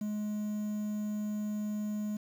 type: tone with quantisation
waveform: triangle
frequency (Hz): 210.4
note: G#3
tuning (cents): +23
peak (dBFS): -30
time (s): 0.01-2.17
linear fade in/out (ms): 5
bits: 9
effects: none